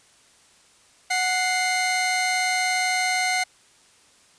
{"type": "tone pair together", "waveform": "sawtooth", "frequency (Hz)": [736.8, 2093], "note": ["F#5", "C7"], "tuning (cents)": [-7, 0], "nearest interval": "octave + tritone", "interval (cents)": 1807, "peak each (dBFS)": -20, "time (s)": [1.1, 3.44], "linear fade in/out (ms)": 10, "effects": ["white hiss -56 dBFS RMS until 4.38 s", "resampled to 22050 Hz"]}